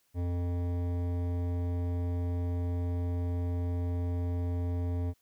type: tone with hard clipping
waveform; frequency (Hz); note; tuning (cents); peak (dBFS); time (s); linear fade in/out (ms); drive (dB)
sine; 87.7; F2; +8; -31; 0.14-5.14; 50; 14
effects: white hiss -72 dBFS RMS until 5.21 s